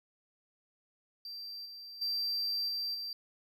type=tone with level steps; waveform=triangle; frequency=4699 Hz; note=D8; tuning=in tune; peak=-40 / -44 / -30 / -32 / -36 dBFS; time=1.25-3.13 s; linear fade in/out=2 ms; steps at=1.65 / 2.01 / 2.68 / 2.94 s; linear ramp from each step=10 ms; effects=none